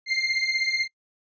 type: beating tone pair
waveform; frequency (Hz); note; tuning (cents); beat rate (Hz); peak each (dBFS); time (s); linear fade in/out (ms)
30% pulse; 2094 / 2110; C7 / C7; +1 / +14; 16; -23; 0.06-0.88; 50
effects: noise-tail reverb RT60 0.1 s tail -24 dB re dry + resampled to 16000 Hz